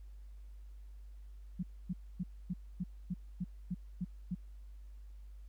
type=tone bursts; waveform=sine; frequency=180.3 Hz; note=F#3; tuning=45 cents flat; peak=-33 dBFS; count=10; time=1.59-4.35 s; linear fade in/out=10 ms; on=42 ms; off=260 ms; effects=added 50 Hz sine -48 dBFS peak until 5.48 s + pink hiss -75 dBFS RMS until 5.48 s